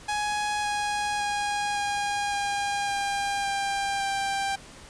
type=tone with pitch steps; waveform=sawtooth; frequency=835 / 828.3 / 821.6 / 815 / 808.4 / 801.9 / 795.5 / 789 Hz; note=G#5 / G#5 / G#5 / G#5 / G#5 / G5 / G5 / G5; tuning=+9 / -5 / -19 / -33 / -47 / +39 / +25 / +11 cents; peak=-22 dBFS; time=0.08-4.56 s; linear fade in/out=10 ms; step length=560 ms; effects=pink hiss -47 dBFS RMS until 4.89 s + resampled to 22050 Hz